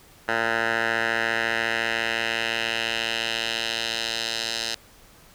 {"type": "tone with band-pass filter sweep", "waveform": "10% pulse", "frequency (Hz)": 114.3, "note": "A#2", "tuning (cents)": -34, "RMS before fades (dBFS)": -26, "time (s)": [0.28, 4.75], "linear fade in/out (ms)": 5, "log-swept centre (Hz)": [1400, 4500], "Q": 1.8, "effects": ["pink hiss -52 dBFS RMS until 5.34 s"]}